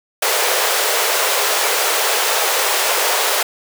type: high-pass noise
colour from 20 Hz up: pink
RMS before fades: -17 dBFS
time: 0.22-3.43 s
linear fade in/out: 5 ms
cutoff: 420 Hz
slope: 48 dB/octave
effects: none